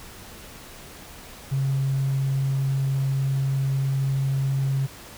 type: tone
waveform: triangle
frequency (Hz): 135.6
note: C#3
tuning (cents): -38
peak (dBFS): -17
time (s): 1.51-4.87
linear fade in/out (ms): 20
effects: tanh soft clip ceiling -18 dBFS + pink hiss -43 dBFS RMS until 5.17 s